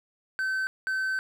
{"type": "tone bursts at uneven times", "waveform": "triangle", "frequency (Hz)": 1536, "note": "G6", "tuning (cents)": -36, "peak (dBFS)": -24, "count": 2, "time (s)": [[0.39, 0.67], [0.87, 1.19]], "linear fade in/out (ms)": 0, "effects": []}